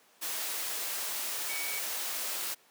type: tone in noise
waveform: sine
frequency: 2251 Hz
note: C#7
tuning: 26 cents sharp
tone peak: -38 dBFS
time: 1.48-1.8 s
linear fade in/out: 20 ms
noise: white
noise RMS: -35 dBFS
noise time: 0.21-2.55 s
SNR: -6 dB
effects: pink hiss -62 dBFS RMS until 2.7 s + high-pass 400 Hz 12 dB/octave